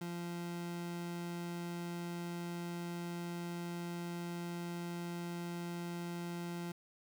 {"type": "tone", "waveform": "30% pulse", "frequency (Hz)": 172.8, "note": "F3", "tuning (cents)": -18, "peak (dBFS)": -37, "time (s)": [0.01, 6.72], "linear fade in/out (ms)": 5, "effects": ["11-bit"]}